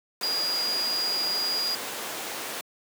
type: tone in noise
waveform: sine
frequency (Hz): 4859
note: D#8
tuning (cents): -42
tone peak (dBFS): -25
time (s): 0.23-1.75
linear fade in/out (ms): 2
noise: pink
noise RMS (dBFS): -32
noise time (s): 0.21-2.61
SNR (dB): +4
effects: high-pass 400 Hz 12 dB/octave